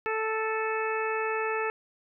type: harmonic tone with a mistuned harmonic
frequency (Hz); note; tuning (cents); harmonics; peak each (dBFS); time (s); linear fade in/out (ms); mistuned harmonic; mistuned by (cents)
440; A4; 0; 1 / 2 / 3 / 4 / 5 / 6; -30 / -34 / -34 / -35 / -40 / -37; 0.06-1.7; 0; 6; -23
effects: none